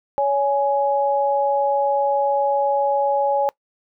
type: tone pair together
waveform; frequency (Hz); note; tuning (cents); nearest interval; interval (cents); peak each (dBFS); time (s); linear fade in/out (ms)
sine; 562 / 834.5; C#5 / G#5; +24 / +8; perfect fifth; 684; -19; 0.18-3.49; 0
effects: noise-tail reverb RT60 0.1 s tail -23 dB re dry